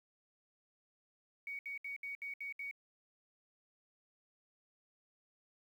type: tone bursts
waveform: sine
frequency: 2243 Hz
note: C#7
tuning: 20 cents sharp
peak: -40 dBFS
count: 7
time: 1.47-2.712 s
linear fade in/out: 2 ms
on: 120 ms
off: 67 ms
effects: 11-bit